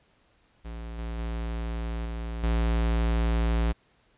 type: tone with level steps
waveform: square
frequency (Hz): 57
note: A#1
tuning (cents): -38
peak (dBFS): -36 / -32 / -30 / -32 / -23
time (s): 0.64-3.73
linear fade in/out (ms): 20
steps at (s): 0.98 / 1.18 / 2.05 / 2.43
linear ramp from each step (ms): 10
effects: pink hiss -65 dBFS RMS until 4.17 s + resampled to 8000 Hz